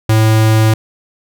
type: tone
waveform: square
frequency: 110 Hz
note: A2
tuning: in tune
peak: -8 dBFS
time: 0.09-0.74 s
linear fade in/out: 5 ms
effects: none